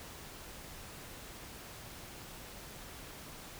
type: silence
effects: pink hiss -49 dBFS RMS until 3.59 s